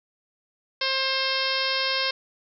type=harmonic tone; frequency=531 Hz; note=C5; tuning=25 cents sharp; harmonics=1 / 2 / 3 / 4 / 5 / 6 / 7 / 8 / 9 / 10; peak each=-32 / -32 / -32 / -32 / -32 / -32 / -32 / -32 / -32 / -32 dBFS; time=0.81-2.11 s; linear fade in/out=5 ms; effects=none